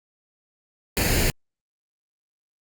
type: noise with comb filter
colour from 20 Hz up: pink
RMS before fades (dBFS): -21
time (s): 0.97-1.3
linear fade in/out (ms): 0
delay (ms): 0.43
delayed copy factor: +0.6
effects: Opus 48 kbps